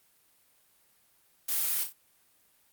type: noise with echo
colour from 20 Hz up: blue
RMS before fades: -30 dBFS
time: 1.48-1.84 s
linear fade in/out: 10 ms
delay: 30 ms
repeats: 3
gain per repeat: -7 dB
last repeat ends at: 1.93 s
effects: white hiss -66 dBFS RMS until 2.72 s + Opus 32 kbps